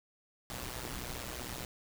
pink noise with amplitude modulation, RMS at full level -38 dBFS, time 0.5-1.65 s, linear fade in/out 2 ms, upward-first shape sine, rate 123 Hz, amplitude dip 80%, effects none

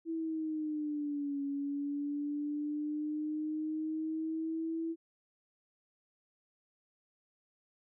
sine exponential two-way sweep, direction down then up, 329.6 to 280 to 329.6 Hz, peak -33 dBFS, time 0.05-4.96 s, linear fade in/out 50 ms, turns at 1.42 s, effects none

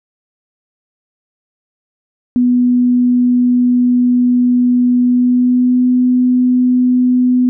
sine tone with pitch glide, 246.6 to 250.3 Hz, B3 to B3, -2 to +23 cents, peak -8 dBFS, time 2.36-7.49 s, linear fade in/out 0 ms, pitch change +25 cents, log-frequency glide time 5.03-5.87 s, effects none

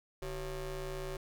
30% pulse ring-modulated tone, 175.2 Hz, F3, 6 cents sharp, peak -32 dBFS, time 0.22-1.17 s, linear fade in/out 5 ms, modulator 205 Hz, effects none

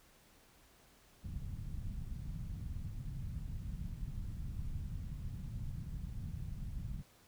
pink low-pass noise, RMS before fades -42 dBFS, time 1.23-7.03 s, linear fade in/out 20 ms, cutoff 170 Hz, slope 24 dB/octave, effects pink hiss -65 dBFS RMS until 7.27 s

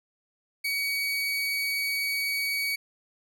30% pulse tone, 2256 Hz, C#7, 30 cents sharp, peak -24 dBFS, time 0.64-2.76 s, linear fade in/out 10 ms, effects 11-bit

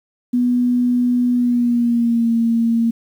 sine tone with pitch glide, 245.5 to 230.4 Hz, B3 to A#3, -10 to -20 cents, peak -13 dBFS, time 0.33-2.91 s, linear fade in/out 10 ms, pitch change -110 cents, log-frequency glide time 1.33-2.31 s, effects 8-bit

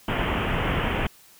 pink low-pass noise, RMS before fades -25 dBFS, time 0.08-1.07 s, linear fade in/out 5 ms, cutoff 3200 Hz, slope 96 dB/octave, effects white hiss -53 dBFS RMS until 1.39 s

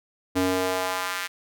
square tone with high-pass filter sweep, 92.5 Hz, F#2, in tune, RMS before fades -26 dBFS, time 0.35-1.28 s, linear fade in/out 20 ms, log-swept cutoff 240 to 1800 Hz, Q 1.4, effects none

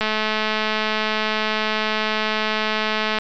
click train, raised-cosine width 0.3 ms, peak -6 dBFS, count 687, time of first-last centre 0.01-3.186 s, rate 216 Hz, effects resampled to 16000 Hz

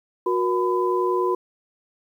sine tone cluster, 365.5 / 476 / 1005 Hz, F#4 / A#4 / B5, -21 / +36 / +30 cents, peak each -21 / -27 / -24 dBFS, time 0.26-1.35 s, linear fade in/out 5 ms, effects 9-bit

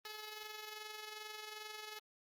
5% pulse tone with amplitude modulation, 427.4 Hz, G#4, 50 cents sharp, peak -33 dBFS, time 0.05-1.99 s, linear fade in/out 2 ms, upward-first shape sine, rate 22.5 Hz, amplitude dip 50%, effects Opus 24 kbps

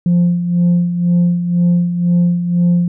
sine tone with tremolo, 174.61 Hz, F3, in tune, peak -6 dBFS, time 0.06-2.88 s, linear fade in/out 2 ms, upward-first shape sine, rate 2 Hz, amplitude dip 65%, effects tanh soft clip ceiling -7 dBFS

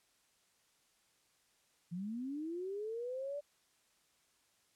sine linear sweep, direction up, 164.81 to 588 Hz, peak -38 dBFS, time 1.91-3.41 s, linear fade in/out 20 ms, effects white hiss -73 dBFS RMS until 4.75 s + low-pass 10000 Hz 12 dB/octave

